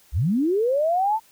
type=linear sweep; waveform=sine; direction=up; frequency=50.5 to 908 Hz; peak=-18 dBFS; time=0.12-1.2 s; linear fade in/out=50 ms; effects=white hiss -56 dBFS RMS until 1.31 s